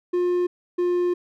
triangle tone pair in turn, 355.7 / 354.3 Hz, F4 / F4, +32 / +25 cents, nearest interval unison, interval 7 cents, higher first, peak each -17 dBFS, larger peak neither, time 0.13-0.47 / 0.78-1.14 s, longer second, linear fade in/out 10 ms, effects none

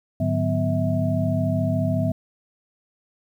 sine tone cluster, 104.5 / 149.8 / 183.7 / 249.1 / 648 Hz, G#2 / D3 / F#3 / B3 / E5, +11 / +35 / -12 / +15 / -30 cents, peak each -24 / -26 / -27 / -26 / -27 dBFS, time 0.2-2.12 s, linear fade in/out 5 ms, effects 9-bit

